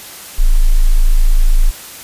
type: tone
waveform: sine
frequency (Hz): 27.35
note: A0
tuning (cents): -9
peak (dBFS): -5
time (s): 0.38-1.71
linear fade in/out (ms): 20
effects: white hiss -32 dBFS RMS until 2.03 s + resampled to 32000 Hz